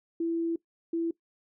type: tone pair in turn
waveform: sine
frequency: 333 / 333 Hz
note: E4 / E4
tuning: +18 / +18 cents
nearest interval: unison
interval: 0 cents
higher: neither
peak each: -26 dBFS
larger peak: neither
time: 0.2-0.56 / 0.93-1.11 s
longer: first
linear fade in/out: 5 ms
effects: noise-tail reverb RT60 0.1 s tail -19 dB re dry